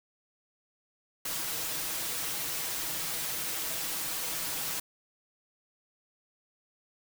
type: noise with comb filter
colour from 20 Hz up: white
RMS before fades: -34 dBFS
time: 1.25-4.8 s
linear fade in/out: 5 ms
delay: 6.2 ms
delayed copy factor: +0.65
effects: none